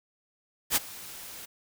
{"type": "noise with ADSR envelope", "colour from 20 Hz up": "white", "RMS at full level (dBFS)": -22, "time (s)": [0.7, 1.46], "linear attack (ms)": 61, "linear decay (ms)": 24, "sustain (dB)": -21, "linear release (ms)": 13, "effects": []}